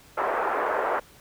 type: band-pass noise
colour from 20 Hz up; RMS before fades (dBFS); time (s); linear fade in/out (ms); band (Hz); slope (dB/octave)
pink; -26; 0.17-1; 10; 460 to 1500; 24
effects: pink hiss -53 dBFS RMS until 1.2 s